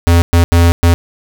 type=tone bursts at uneven times; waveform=square; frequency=85.3 Hz; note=F2; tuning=40 cents flat; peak=-6 dBFS; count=4; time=0.07-0.22 / 0.33-0.44 / 0.52-0.72 / 0.83-0.94 s; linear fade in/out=0 ms; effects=none